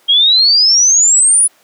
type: exponential sweep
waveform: sine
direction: up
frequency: 3210 to 10060 Hz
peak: -6 dBFS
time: 0.08-1.48 s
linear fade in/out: 20 ms
effects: pink hiss -50 dBFS RMS until 1.63 s + high-pass 400 Hz 12 dB/octave